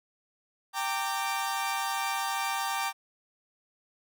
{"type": "chord", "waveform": "sawtooth", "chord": "G minor", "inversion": "none", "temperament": "equal with one note detuned", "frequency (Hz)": [784, 916.3, 1174.7], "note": ["G5", "Bb5", "D6"], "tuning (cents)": [0, -30, 0], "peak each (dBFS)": [-29, -30, -30], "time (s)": [0.73, 2.93], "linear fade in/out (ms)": 50, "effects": []}